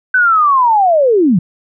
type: linear sweep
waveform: sine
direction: down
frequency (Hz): 1530 to 155.1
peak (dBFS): -7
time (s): 0.14-1.39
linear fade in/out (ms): 5
effects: none